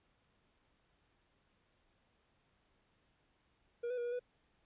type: tone with pitch steps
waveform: triangle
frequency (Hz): 475.6 / 498.3 / 478.4 / 481.2 / 493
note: A#4 / B4 / A#4 / B4 / B4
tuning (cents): +35 / +15 / +45 / -45 / -3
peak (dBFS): -34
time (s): 3.83-4.195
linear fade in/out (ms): 10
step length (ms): 73
effects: pink hiss -75 dBFS RMS until 4.65 s + resampled to 8000 Hz